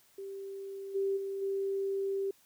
sine tone with level steps, 391.7 Hz, G4, 1 cent flat, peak -39 / -28 / -34 / -30 dBFS, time 0.18-2.31 s, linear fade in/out 5 ms, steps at 0.94 / 1.16 / 1.41 s, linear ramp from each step 20 ms, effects white hiss -65 dBFS RMS until 2.45 s

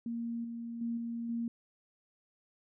sine tone with level steps, 233.1 Hz, A#3, in tune, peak -34 / -38 / -32 / -35 / -32 dBFS, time 0.06-1.48 s, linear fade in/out 2 ms, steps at 0.44 / 0.81 / 0.97 / 1.29 s, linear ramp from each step 5 ms, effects none

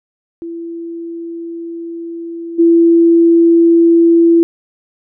sine tone with level steps, 335.6 Hz, E4, 31 cents sharp, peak -22 / -5 dBFS, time 0.42-4.43 s, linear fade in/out 0 ms, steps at 2.58 s, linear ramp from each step 20 ms, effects none

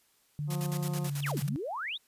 sine tone with pitch glide, 147.6 to 142.24 Hz, D3 to C#3, +9 to +45 cents, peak -31 dBFS, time 0.39-1.56 s, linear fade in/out 0 ms, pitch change -64 cents, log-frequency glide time 1.01-1.07 s
harmonic tone, 177.7 Hz, F3, 30 cents sharp, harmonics 1 / 2 / 3 / 4 / 5 / 6 / 7, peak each -36 / -42 / -46 / -48 / -50 / -52 / -53 dBFS, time 0.47-1.11 s, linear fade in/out 50 ms
white noise with tremolo, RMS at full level -40 dBFS, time 0.5-1.49 s, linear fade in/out 5 ms, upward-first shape square, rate 9.2 Hz, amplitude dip 80%
sine exponential two-way sweep, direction down then up, 3986 to 119.3 to 3986 Hz, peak -33 dBFS, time 1.22-1.98 s, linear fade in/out 20 ms, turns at 1.42 s
effects white hiss -68 dBFS RMS until 2.07 s + resampled to 32000 Hz

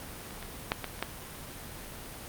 clicks, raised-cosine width 0.3 ms, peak -28 / -25 / -10 / -17 / -27 / -13 dBFS, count 6, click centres 0.308 / 0.427 / 0.719 / 0.843 / 0.992 / 1.026 s, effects pink hiss -43 dBFS RMS until 2.28 s + Opus 32 kbps

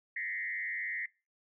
sine tone with frequency modulation, 1975.5 Hz, B6, in tune, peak -34 dBFS, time 0.16-1.06 s, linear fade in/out 5 ms, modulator 96 Hz, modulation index 1.8, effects noise-tail reverb RT60 0.3 s tail -24 dB re dry

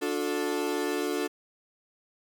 40% pulse chord, D major, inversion none, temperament equal with one note detuned, 293.7 / 360.9 / 440 Hz, D4 / F#4 / A4, 0 / -43 / 0 cents, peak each -31 dBFS, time 0.01-1.28 s, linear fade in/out 20 ms, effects none

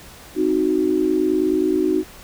sine chord, C diminished, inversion none, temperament equal, 261.6 / 311.1 / 370 Hz, C4 / Eb4 / Gb4, 0 / 0 / 0 cents, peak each -25 / -19 / -19 dBFS, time 0.35-2.04 s, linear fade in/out 50 ms, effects pink hiss -42 dBFS RMS until 2.23 s

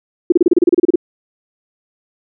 sine tone bursts, 349.2 Hz, F4, in tune, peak -5 dBFS, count 13, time 0.3-0.958 s, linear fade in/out 5 ms, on 22 ms, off 31 ms, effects none

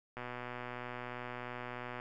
click train, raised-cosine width 0.5 ms, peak -27 dBFS, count 226, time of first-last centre 0.17-1.999 s, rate 123 Hz, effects none

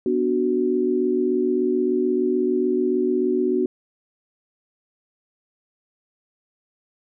sine chord, B minor, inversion none, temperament equal, 246.9 / 293.7 / 370 Hz, B3 / D4 / F#4, 0 / 0 / 0 cents, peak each -24 / -25 / -20 dBFS, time 0.06-3.66 s, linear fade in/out 2 ms, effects none

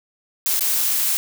blue noise with dropouts, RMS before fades -20 dBFS, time 0.46-1.17 s, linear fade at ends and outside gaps 0 ms, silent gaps 0.594-0.608 s, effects none

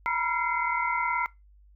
sine tone cluster, 943 / 982 / 1370 / 2066 / 2228 Hz, A#5 / B5 / F6 / C7 / C#7, +20 / -10 / -34 / -22 / +8 cents, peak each -31 / -31 / -30 / -30 / -38 dBFS, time 0.06-1.26 s, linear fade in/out 0 ms, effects noise-tail reverb RT60 0.2 s tail -21 dB re dry + added 50 Hz sine -53 dBFS peak until 1.75 s

